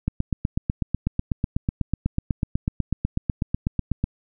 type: click train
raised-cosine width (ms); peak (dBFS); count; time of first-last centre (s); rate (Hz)
5; -9; 33; 0.08-4.04; 8.08
effects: none